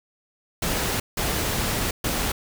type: noise bursts at uneven times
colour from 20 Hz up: pink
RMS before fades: -25 dBFS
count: 3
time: 0.62-1 / 1.17-1.91 / 2.04-2.32 s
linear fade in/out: 5 ms
effects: none